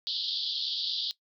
pink band-pass noise, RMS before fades -32 dBFS, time 0.07-1.11 s, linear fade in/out 0 ms, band 3200 to 4900 Hz, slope 96 dB/octave, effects noise-tail reverb RT60 0.1 s tail -18 dB re dry

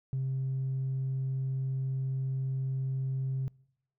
triangle tone with tanh clipping, 132.7 Hz, C3, 25 cents sharp, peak -29 dBFS, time 0.13-3.48 s, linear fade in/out 0 ms, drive 5 dB, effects noise-tail reverb RT60 0.8 s tail -26 dB re dry

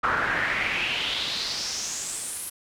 brown noise with band-pass filter sweep, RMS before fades -28 dBFS, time 0.03-2.5 s, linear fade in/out 10 ms, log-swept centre 1300 to 11000 Hz, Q 4.2, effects none

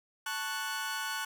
sawtooth chord, F# minor, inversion first, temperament equal, 880 / 1108.7 / 1480 Hz, A5 / C#6 / F#6, 0 / 0 / 0 cents, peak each -36 / -37 / -32 dBFS, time 0.26-1.25 s, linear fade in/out 5 ms, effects none

